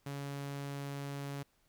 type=tone; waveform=sawtooth; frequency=140.7 Hz; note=C#3; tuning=26 cents sharp; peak=-35 dBFS; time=0.06-1.43 s; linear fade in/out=5 ms; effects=pink hiss -73 dBFS RMS until 1.68 s